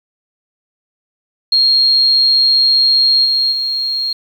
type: tone with level steps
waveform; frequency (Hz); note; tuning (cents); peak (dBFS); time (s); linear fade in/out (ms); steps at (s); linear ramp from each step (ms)
sine; 4245; C8; +24; -8 / -11 / -15; 1.52-4.13; 5; 3.24 / 3.51; 20
effects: 7-bit